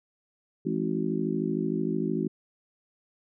harmonic tone with a mistuned harmonic, 53.2 Hz, G#1, 42 cents sharp, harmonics 3 / 4 / 5 / 6 / 7, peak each -32 / -32 / -32 / -32 / -32 dBFS, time 0.65-2.28 s, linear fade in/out 10 ms, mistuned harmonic 3, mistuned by +80 cents, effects none

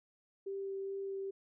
sine tone with vibrato, 390.9 Hz, G4, 5 cents flat, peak -37 dBFS, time 0.46-1.31 s, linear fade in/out 10 ms, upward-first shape sine, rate 2.4 Hz, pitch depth 8 cents each way, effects none

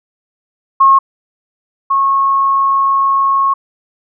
sine tone pair in turn, 1084 / 1093.4 Hz, C#6 / C#6, -39 / -24 cents, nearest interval unison, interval 15 cents, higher second, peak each -4 / -9 dBFS, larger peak first, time 0.8-0.99 / 1.9-3.54 s, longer second, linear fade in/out 10 ms, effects none

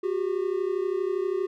triangle tone pair together, 365.4 / 397.9 Hz, F#4 / G4, -22 / +26 cents, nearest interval minor second, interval 148 cents, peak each -25 / -26 dBFS, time 0.03-1.47 s, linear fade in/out 10 ms, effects none

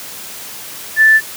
sine tone, 1760 Hz, A6, in tune, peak -5 dBFS, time 0.96-1.21 s, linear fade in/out 50 ms, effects white hiss -30 dBFS RMS until 1.36 s + high-pass 80 Hz 12 dB/octave

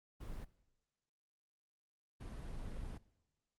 brown noise bursts at uneven times, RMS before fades -45 dBFS, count 2, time 0.2-0.45 / 2.2-2.98 s, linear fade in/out 10 ms, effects noise-tail reverb RT60 1.0 s tail -20 dB re dry + Opus 24 kbps

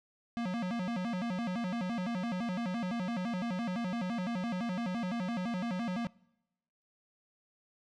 square tone with vibrato, 206.8 Hz, G#3, 7 cents flat, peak -33 dBFS, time 0.37-6.07 s, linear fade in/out 0 ms, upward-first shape square, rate 5.9 Hz, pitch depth 220 cents each way, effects noise-tail reverb RT60 0.9 s tail -24 dB re dry + low-pass 4000 Hz 12 dB/octave

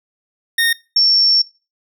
25% pulse / sine tone pair in turn, 1846 / 5448 Hz, A#6 / F8, -17 / -44 cents, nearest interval octave + perfect fifth, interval 1873 cents, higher second, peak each -9 / -9 dBFS, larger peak neither, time 0.58-0.73 / 0.96-1.42 s, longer second, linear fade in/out 5 ms, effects noise-tail reverb RT60 0.3 s tail -22 dB re dry

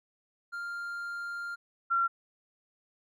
triangle / sine tone pair in turn, 1396.9 / 1369.7 Hz, F6 / F6, 0 / -34 cents, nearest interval unison, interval 34 cents, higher first, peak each -33 / -24 dBFS, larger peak second, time 0.52-1.56 / 1.9-2.08 s, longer first, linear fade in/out 20 ms, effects none

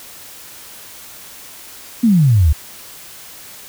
sine exponential sweep, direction down, 246.9 to 69 Hz, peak -8 dBFS, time 2.03-2.53 s, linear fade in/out 10 ms, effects white hiss -37 dBFS RMS until 3.68 s

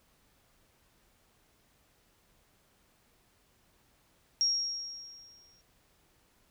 sine tone with exponential decay, 5588 Hz, F8, in tune, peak -23 dBFS, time 4.41-5.61 s, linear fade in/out 0 ms, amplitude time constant 260 ms, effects pink hiss -68 dBFS RMS until 6.5 s

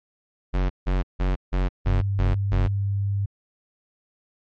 square tone bursts, 46.25 Hz, F#1, in tune, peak -20 dBFS, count 7, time 0.53-2.68 s, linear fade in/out 20 ms, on 170 ms, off 160 ms
sine tone with pitch glide, 99 to 99.75 Hz, G2 to G2, +18 to +31 cents, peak -21 dBFS, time 1.86-3.26 s, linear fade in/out 10 ms, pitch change +13 cents, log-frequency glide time 2.09-3 s
effects low-pass 3000 Hz 12 dB/octave + MP3 48 kbps

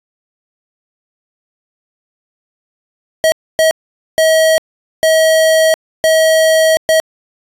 square tone bursts at uneven times, 639 Hz, D#5, 46 cents sharp, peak -8 dBFS, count 6, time 3.24-3.32 / 3.59-3.71 / 4.18-4.58 / 5.03-5.74 / 6.04-6.77 / 6.89-7 s, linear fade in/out 0 ms, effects resampled to 32000 Hz

